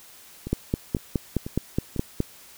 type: two click trains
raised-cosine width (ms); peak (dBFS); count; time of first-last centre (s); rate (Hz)
3; -9 / -19; 9 / 4; 0.53-2.204 / 0.47-1.963; 4.78 / 2.01
effects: white hiss -49 dBFS RMS until 2.57 s